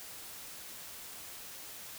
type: silence
effects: white hiss -47 dBFS RMS until 1.98 s